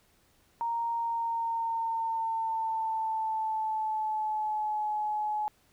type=tone with pitch glide; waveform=sine; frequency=930 to 847.9 Hz; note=A#5 to G#5; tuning=-4 to +36 cents; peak=-28 dBFS; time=0.61-5.48 s; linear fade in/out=0 ms; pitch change=-160 cents; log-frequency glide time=0.93-4.91 s; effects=pink hiss -66 dBFS RMS until 5.72 s